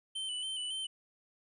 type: tone with vibrato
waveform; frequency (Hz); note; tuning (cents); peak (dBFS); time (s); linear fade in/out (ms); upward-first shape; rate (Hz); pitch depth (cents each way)
square; 3038; F#7; +45; -36; 0.15-0.87; 10; square; 3.6; 35
effects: resampled to 24000 Hz